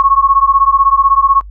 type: beating tone pair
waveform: sine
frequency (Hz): 1092 / 1108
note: C#6 / C#6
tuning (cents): -26 / -1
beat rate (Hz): 16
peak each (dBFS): -10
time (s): 0-1.41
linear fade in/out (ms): 0
effects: noise-tail reverb RT60 0.1 s tail -23 dB re dry + added 50 Hz sine -28 dBFS peak until 1.5 s